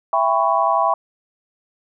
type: chord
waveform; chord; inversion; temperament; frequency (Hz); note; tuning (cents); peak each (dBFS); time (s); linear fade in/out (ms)
sine; C# half-diminished seventh; first; just; 665.2 / 798.3 / 997.9 / 1108.7; E5 / G5 / B5 / C#6; +16 / +31 / +18 / 0; -20; 0.13-0.94; 2
effects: none